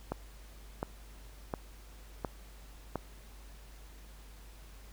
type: click train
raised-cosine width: 1 ms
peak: -19 dBFS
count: 5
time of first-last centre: 0.12-2.957 s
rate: 1.41 Hz
effects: added 50 Hz sine -50 dBFS peak until 4.92 s + pink hiss -58 dBFS RMS until 4.92 s